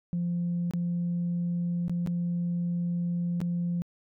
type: tone with dropouts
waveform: sine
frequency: 173.6 Hz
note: F3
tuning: 10 cents flat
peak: -25 dBFS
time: 0.13-3.82 s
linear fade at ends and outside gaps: 0 ms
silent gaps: 0.71-0.736 / 1.881-1.896 / 2.063-2.073 / 3.404-3.415 s
effects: tanh soft clip ceiling -23 dBFS